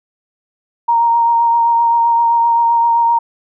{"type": "tone with vibrato", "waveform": "sine", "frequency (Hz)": 932.3, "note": "A#5", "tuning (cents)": 0, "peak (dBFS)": -9, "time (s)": [0.88, 3.19], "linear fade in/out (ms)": 10, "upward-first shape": "triangle", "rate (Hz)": 7.7, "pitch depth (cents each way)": 19, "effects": []}